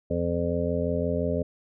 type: harmonic tone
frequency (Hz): 85.8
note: F2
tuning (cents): -30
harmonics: 1 / 2 / 3 / 5 / 6 / 7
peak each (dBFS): -31 / -31 / -31 / -31 / -31 / -31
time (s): 0.1-1.43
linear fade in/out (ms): 10
effects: none